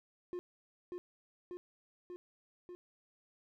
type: tone with echo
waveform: triangle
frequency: 356.3 Hz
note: F4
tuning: 35 cents sharp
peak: -36 dBFS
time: 0.33-0.39 s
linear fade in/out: 0 ms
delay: 590 ms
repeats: 4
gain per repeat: -2 dB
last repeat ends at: 2.75 s
effects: none